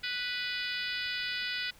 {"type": "harmonic tone", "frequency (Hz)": 493.9, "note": "B4", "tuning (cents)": 0, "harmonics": [3, 4, 5, 6, 7, 8, 9, 10], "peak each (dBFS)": [-38, -39, -40, -41, -41, -42, -43, -43], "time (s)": [0.03, 1.71], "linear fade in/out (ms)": 10, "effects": ["pink hiss -58 dBFS RMS until 1.79 s"]}